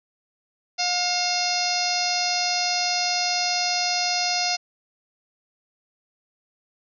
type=harmonic tone with a mistuned harmonic; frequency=715 Hz; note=F5; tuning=41 cents sharp; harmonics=1 / 2 / 3 / 4 / 5 / 6 / 7 / 8 / 9; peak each=-27 / -36 / -32 / -32 / -35 / -29 / -26 / -31 / -35 dBFS; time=0.78-4.57 s; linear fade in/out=20 ms; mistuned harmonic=4; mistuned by=-81 cents; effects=none